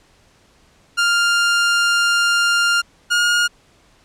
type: tone pair in turn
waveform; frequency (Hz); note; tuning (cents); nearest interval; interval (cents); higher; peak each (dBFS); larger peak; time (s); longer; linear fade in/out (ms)
sawtooth; 1400 / 1426.9; F6 / F6; +4 / +37; unison; 33; second; -10; neither; 0.97-2.82 / 3.1-3.48; first; 20
effects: pink hiss -54 dBFS RMS until 4.04 s + low-pass 8000 Hz 12 dB/octave